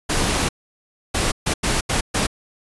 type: noise bursts at uneven times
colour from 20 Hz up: pink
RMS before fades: -20 dBFS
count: 6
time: 0.09-0.49 / 1.14-1.32 / 1.46-1.54 / 1.63-1.81 / 1.89-2.01 / 2.14-2.27 s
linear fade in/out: 10 ms
effects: resampled to 24000 Hz